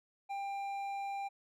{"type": "tone with hard clipping", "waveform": "triangle", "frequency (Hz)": 794, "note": "G5", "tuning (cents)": 22, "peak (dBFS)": -38, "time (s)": [0.29, 1.29], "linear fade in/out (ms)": 20, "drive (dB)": 10, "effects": []}